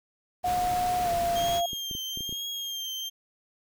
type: noise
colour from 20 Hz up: pink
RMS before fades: -36 dBFS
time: 0.43-1.62 s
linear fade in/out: 50 ms
type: tone with pitch glide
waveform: sine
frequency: 721 to 689.6 Hz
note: F#5 to F5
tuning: -45 to -22 cents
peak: -24 dBFS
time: 0.44-1.66 s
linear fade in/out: 5 ms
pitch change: -77 cents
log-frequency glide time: 1.03-1.1 s
type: tone with vibrato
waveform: 35% pulse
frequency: 3206 Hz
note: G7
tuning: 38 cents sharp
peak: -30 dBFS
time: 1.35-3.1 s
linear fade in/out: 20 ms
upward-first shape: triangle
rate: 1.1 Hz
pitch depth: 50 cents each way
type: clicks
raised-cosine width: 3 ms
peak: -28 dBFS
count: 9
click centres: 1.44 / 1.487 / 1.732 / 1.912 / 1.951 / 2.174 / 2.207 / 2.293 / 2.326 s
effects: none